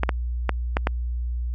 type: clicks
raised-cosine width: 0.5 ms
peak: -6 dBFS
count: 5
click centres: 0.034 / 0.092 / 0.493 / 0.769 / 0.871 s
effects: added 60 Hz sine -24 dBFS peak until 1.54 s